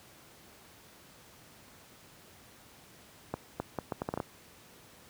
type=accelerating click train; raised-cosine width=1 ms; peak=-18 dBFS; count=9; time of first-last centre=3.34-4.202 s; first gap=260 ms; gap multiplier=0.72; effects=pink hiss -56 dBFS RMS until 5.09 s + high-pass 80 Hz 12 dB/octave